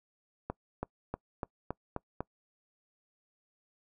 accelerating click train, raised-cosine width 1 ms, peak -20 dBFS, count 7, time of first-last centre 0.5-2.206 s, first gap 330 ms, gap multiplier 0.94, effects noise-tail reverb RT60 0.1 s tail -24 dB re dry

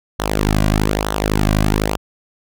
sawtooth tone with flanger, 51.91 Hz, G#1, in tune, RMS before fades -17 dBFS, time 0.19-1.97 s, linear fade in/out 10 ms, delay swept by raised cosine 0.41 to 2.31 ms, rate 1.1 Hz, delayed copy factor -0.75, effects none

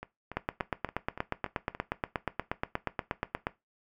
two click trains, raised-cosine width 0.5 ms, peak -14 / -24 dBFS, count 27 / 7, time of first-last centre 0.37-3.469 / 0.03-1.749 s, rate 8.39 / 3.49 Hz, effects noise-tail reverb RT60 0.2 s tail -17 dB re dry

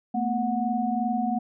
sine tone cluster, 223.3 / 246 / 734 Hz, A3 / B3 / F#5, +26 / -7 / -14 cents, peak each -27 / -29 / -27 dBFS, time 0.14-1.39 s, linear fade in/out 10 ms, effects none

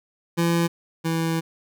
25% pulse tone pair in turn, 169.2 / 163.91 Hz, E3 / E3, +45 / -10 cents, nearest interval minor second, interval 55 cents, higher first, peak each -15 / -18 dBFS, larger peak first, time 0.37-0.68 / 1.04-1.41 s, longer second, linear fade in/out 20 ms, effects none

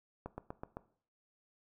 slowing click train, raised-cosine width 1 ms, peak -27 dBFS, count 5, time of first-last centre 0.26-0.77 s, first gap 120 ms, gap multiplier 1.04, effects noise-tail reverb RT60 0.5 s tail -17 dB re dry

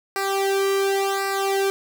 sawtooth tone with flanger, 391.8 Hz, G4, 1 cent flat, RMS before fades -22 dBFS, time 0.16-1.7 s, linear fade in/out 0 ms, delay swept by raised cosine 0.3 to 1.17 ms, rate 0.91 Hz, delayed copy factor -1, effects none

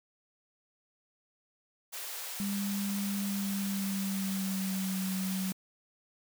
white high-pass noise, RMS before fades -40 dBFS, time 1.92-5.53 s, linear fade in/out 20 ms, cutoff 470 Hz, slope 24 dB/octave
sine tone with pitch glide, 200 to 189.1 Hz, G3 to F#3, +35 to +38 cents, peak -31 dBFS, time 2.4-5.52 s, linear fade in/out 0 ms, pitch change -97 cents, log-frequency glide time 3.17-5 s
effects none

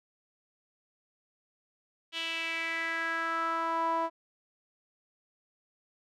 sawtooth tone with band-pass filter sweep, 329.6 Hz, E4, in tune, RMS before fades -32 dBFS, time 2.12-4.1 s, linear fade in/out 50 ms, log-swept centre 3100 to 860 Hz, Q 4.3, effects none

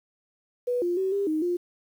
sine tone with pitch steps, 490.8 / 350.5 / 380.8 / 399.6 / 311.4 / 352.4 Hz, B4 / F4 / F#4 / G4 / D#4 / F4, -11 / +6 / +50 / +33 / +2 / +16 cents, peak -23 dBFS, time 0.67-1.57 s, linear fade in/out 10 ms, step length 150 ms, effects 9-bit

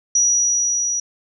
sine tone with level ramp, 5820 Hz, F#8, 29 cents flat, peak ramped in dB -12 to -19 dBFS, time 0.15-1 s, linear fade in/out 5 ms, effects none

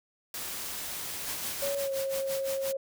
white noise, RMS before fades -37 dBFS, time 0.34-1.75 s, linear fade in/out 2 ms
white noise with tremolo, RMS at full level -36 dBFS, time 1.26-2.73 s, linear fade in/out 20 ms, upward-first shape sine, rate 5.8 Hz, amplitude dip 85%
sine tone with pitch glide, 559 to 541.5 Hz, C#5 to C#5, +14 to -41 cents, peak -29 dBFS, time 1.62-2.77 s, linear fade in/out 5 ms, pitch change -55 cents, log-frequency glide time 1.79-1.92 s
effects none

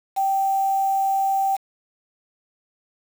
sine tone with quantisation, 779 Hz, G5, 11 cents flat, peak -18 dBFS, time 0.16-1.57 s, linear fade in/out 20 ms, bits 6, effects none

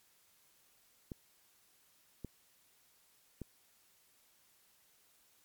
clicks, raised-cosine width 3 ms, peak -29 dBFS, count 3, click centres 1.118 / 2.247 / 3.417 s, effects white hiss -69 dBFS RMS until 5.44 s + MP3 96 kbps

